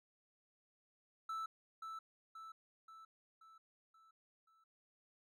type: tone with echo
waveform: triangle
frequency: 1318 Hz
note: E6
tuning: 1 cent flat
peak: -38 dBFS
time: 1.29-1.46 s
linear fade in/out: 5 ms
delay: 530 ms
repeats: 6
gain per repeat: -5 dB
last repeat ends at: 4.64 s
effects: none